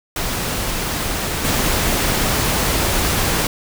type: noise with level steps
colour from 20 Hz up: pink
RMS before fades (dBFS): -22 / -18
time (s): 0.16-3.47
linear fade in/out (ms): 2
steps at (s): 1.44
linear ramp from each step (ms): 10
effects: none